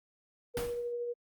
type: tone with tremolo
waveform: sine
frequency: 479.2 Hz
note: A#4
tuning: 48 cents sharp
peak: -32 dBFS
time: 0.54-1.14 s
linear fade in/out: 20 ms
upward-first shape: triangle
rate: 13 Hz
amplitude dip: 30%
type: noise with exponential decay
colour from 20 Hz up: pink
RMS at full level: -34 dBFS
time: 0.57-0.92 s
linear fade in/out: 0 ms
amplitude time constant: 74 ms
effects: Opus 32 kbps